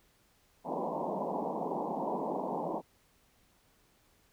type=band-pass noise; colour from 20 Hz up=white; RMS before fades=-35 dBFS; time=0.64-2.82 s; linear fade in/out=50 ms; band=160 to 1000 Hz; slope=96 dB/octave; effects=pink hiss -68 dBFS RMS until 4.32 s